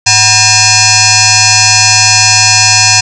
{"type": "tone with frequency modulation", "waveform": "sine", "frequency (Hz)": 103.83, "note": "G#2", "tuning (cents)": 0, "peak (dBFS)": -3, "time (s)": [0.06, 3.01], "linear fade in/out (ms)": 10, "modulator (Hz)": 853, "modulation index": 7.8, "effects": []}